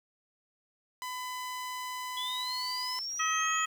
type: tone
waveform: sawtooth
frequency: 1005 Hz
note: B5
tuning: 30 cents sharp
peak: -32 dBFS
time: 1.02-2.99 s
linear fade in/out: 0 ms
type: linear sweep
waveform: sine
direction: up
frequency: 3328 to 6940 Hz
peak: -34 dBFS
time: 2.17-3.65 s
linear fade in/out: 2 ms
type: harmonic tone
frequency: 638 Hz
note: D#5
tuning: 43 cents sharp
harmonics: 2 / 3 / 4 / 5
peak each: -30 / -34 / -36 / -38 dBFS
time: 3.19-3.66 s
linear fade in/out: 10 ms
effects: 9-bit